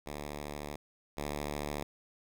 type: tone pair in turn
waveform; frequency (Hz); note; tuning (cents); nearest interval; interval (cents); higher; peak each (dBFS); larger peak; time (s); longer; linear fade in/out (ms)
5% pulse; 73.42 / 73.42; D2 / D2; 0 / 0; unison; 0; neither; -28 / -24; second; 0.06-0.76 / 1.17-1.83; first; 5
effects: none